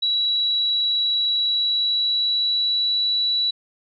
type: tone with pitch glide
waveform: sine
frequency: 3909 to 3934 Hz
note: B7 to B7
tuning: -19 to -7 cents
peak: -18 dBFS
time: 0.02-3.51 s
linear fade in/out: 10 ms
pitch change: +12 cents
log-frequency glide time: 1.33-3.05 s
effects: none